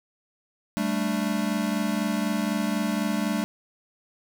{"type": "chord", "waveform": "square", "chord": "G suspended second", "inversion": "none", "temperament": "equal", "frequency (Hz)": [196, 220, 293.7], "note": ["G3", "A3", "D4"], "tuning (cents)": [0, 0, 0], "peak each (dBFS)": [-29, -28, -31], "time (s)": [0.77, 3.44], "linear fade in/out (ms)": 0, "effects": []}